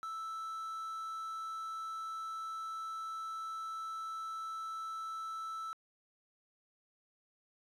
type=tone with quantisation; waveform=triangle; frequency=1318.5 Hz; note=E6; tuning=in tune; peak=-37 dBFS; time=0.03-5.73 s; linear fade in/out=0 ms; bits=10; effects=resampled to 32000 Hz